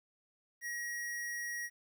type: tone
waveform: square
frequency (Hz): 1900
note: A#6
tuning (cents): +33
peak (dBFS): -38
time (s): 0.61-1.7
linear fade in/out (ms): 50
effects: 12-bit